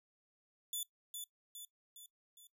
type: tone with echo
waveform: 10% pulse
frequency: 3482 Hz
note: A7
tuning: 19 cents flat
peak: -30 dBFS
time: 0.73-0.83 s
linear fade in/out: 2 ms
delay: 410 ms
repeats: 4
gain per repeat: -5 dB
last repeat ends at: 2.47 s
effects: noise-tail reverb RT60 0.1 s tail -18 dB re dry